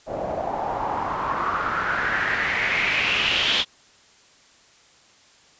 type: noise with low-pass filter sweep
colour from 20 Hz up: white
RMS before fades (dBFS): -24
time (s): 0.06-3.65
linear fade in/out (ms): 50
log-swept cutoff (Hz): 610 to 3400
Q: 4.6
effects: white hiss -54 dBFS RMS until 5.59 s + resampled to 16000 Hz